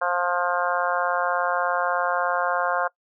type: harmonic tone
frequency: 176.7 Hz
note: F3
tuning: 21 cents sharp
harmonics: 3 / 4 / 5 / 6 / 7 / 8 / 9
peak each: -28 / -27 / -31 / -27 / -32 / -28 / -32 dBFS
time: 0.01-2.88 s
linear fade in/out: 10 ms
effects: noise-tail reverb RT60 0.1 s tail -22 dB re dry